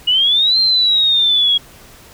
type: exponential two-way sweep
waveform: sine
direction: up then down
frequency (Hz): 2884 to 4186 to 3296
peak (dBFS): -10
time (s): 0.07-1.58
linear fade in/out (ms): 10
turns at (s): 0.59
effects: pink hiss -42 dBFS RMS until 2.13 s